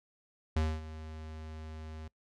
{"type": "tone with ADSR envelope", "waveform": "square", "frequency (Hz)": 78.5, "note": "D#2", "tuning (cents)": 16, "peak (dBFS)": -27, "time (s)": [0.56, 2.08], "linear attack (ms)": 5, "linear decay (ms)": 240, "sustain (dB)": -16, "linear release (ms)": 6, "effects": ["noise-tail reverb RT60 0.1 s tail -22 dB re dry", "low-pass 6000 Hz 12 dB/octave"]}